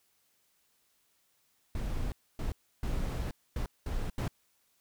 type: noise bursts at uneven times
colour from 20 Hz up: brown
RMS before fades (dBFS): -33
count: 6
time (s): 1.75-2.12 / 2.39-2.52 / 2.83-3.31 / 3.56-3.66 / 3.86-4.1 / 4.18-4.28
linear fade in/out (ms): 2
effects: white hiss -72 dBFS RMS until 4.8 s

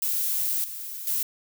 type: noise with level steps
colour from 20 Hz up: violet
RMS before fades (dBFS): -26 / -36 / -26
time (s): 0.02-1.23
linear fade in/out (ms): 2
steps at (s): 0.64 / 1.07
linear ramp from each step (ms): 2
effects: none

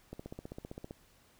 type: click train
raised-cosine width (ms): 2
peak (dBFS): -29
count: 13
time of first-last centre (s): 0.13-0.909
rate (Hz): 15.4
effects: pink hiss -65 dBFS RMS until 1.39 s

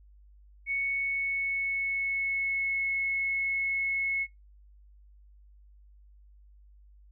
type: tone with pitch glide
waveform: sine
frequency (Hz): 2217 to 2188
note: C#7 to C#7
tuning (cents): 0 to -23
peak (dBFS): -27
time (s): 0.66-4.27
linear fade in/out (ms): 50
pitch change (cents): -23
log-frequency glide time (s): 0.84-2.89
effects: noise-tail reverb RT60 0.2 s tail -24 dB re dry + added 50 Hz sine -53 dBFS peak until 7.11 s

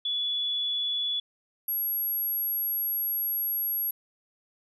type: tone pair in turn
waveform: sine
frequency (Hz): 3421 / 11507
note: A7 / F#9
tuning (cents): -49 / -49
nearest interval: octave + major sixth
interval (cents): 2100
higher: second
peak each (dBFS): -26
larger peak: neither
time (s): 0.05-1.2 / 1.68-3.91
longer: second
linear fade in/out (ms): 5
effects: none

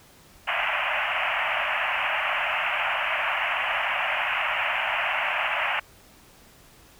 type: band-pass noise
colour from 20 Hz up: white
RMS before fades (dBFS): -26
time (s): 0.47-5.8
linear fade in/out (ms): 10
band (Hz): 590 to 2900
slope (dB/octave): 96
effects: pink hiss -53 dBFS RMS until 6.99 s

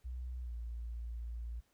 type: tone with pitch glide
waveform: sine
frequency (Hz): 62.1 to 57.94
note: B1 to A#1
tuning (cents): +10 to -10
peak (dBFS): -39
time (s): 0.04-1.61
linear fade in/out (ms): 20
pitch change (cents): -120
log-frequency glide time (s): 0.41-0.54
effects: pink hiss -75 dBFS RMS until 1.73 s

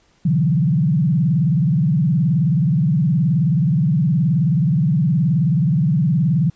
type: tone with vibrato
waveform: sine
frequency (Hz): 155.56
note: D#3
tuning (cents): 0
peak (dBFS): -13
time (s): 0.25-6.5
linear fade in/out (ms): 5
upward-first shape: sine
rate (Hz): 19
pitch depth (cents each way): 290
effects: pink hiss -58 dBFS RMS until 6.55 s + resampled to 16000 Hz

